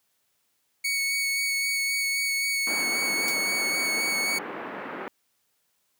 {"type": "tone with vibrato", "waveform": "sawtooth", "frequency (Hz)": 2224, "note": "C#7", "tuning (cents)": 5, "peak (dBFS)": -21, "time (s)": [0.84, 4.39], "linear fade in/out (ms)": 10, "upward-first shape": "sine", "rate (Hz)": 3.8, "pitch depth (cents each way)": 13}
{"type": "band-pass noise", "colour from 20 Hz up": "pink", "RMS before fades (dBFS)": -36, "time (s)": [2.67, 5.08], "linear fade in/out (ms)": 0, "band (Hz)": [230, 2100], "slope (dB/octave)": 24}
{"type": "noise with exponential decay", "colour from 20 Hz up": "blue", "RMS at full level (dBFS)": -27, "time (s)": [3.28, 3.37], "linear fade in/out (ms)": 1, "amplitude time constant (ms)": 19}
{"effects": ["white hiss -72 dBFS RMS until 5.99 s", "high-pass 80 Hz 12 dB/octave"]}